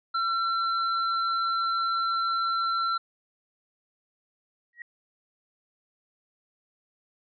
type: tone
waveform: square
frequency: 1353 Hz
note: E6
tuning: 45 cents sharp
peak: -25 dBFS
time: 0.14-2.98 s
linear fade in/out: 10 ms
type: tone with exponential growth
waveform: sine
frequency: 1902 Hz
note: A#6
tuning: 34 cents sharp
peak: -33 dBFS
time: 4.73-4.82 s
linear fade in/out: 2 ms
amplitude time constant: 19 ms
effects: resampled to 11025 Hz